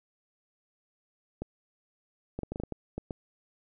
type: clicks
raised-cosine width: 2 ms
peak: -21 dBFS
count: 10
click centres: 1.42 / 2.39 / 2.433 / 2.52 / 2.559 / 2.6 / 2.636 / 2.723 / 2.98 / 3.108 s
effects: none